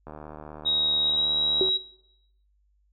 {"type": "click train", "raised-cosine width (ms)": 1, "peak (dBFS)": -26, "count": 124, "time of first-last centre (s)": [0.07, 1.688], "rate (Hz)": 76}
{"type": "tone with pitch glide", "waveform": "sine", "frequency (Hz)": [3797, 3850], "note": ["A#7", "B7"], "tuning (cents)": [31, -45], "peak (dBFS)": -21, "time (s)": [0.65, 1.78], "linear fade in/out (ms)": 20, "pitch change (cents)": 24, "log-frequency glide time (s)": [1, 1.28]}
{"type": "tone with exponential decay", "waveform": "sine", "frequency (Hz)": 377.7, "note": "F#4", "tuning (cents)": 36, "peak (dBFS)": -18, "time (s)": [1.61, 1.8], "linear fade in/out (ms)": 1, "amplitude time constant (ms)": 40}
{"effects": ["noise-tail reverb RT60 0.8 s tail -18 dB re dry", "added 50 Hz sine -63 dBFS peak until 2.92 s"]}